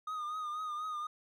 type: tone with vibrato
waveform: triangle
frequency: 1232 Hz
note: D#6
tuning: 17 cents flat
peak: -34 dBFS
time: 0.07-1.07 s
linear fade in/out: 5 ms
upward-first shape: triangle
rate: 4.1 Hz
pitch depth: 58 cents each way
effects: none